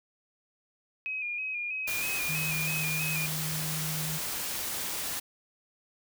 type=tone with vibrato; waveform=sine; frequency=2480 Hz; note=D#7; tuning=6 cents flat; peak=-31 dBFS; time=1.06-3.26 s; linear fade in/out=0 ms; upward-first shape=square; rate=3.1 Hz; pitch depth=41 cents each way
type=noise; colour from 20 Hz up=white; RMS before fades=-34 dBFS; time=1.87-5.2 s; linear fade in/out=10 ms
type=tone; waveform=sine; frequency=155.56 Hz; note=D#3; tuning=in tune; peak=-34 dBFS; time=2.28-4.19 s; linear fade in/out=20 ms
effects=none